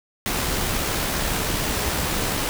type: noise with amplitude modulation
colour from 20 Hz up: pink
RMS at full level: -23 dBFS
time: 0.26-2.49 s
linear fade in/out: 0 ms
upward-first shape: sine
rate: 71.9 Hz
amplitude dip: 25%
effects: none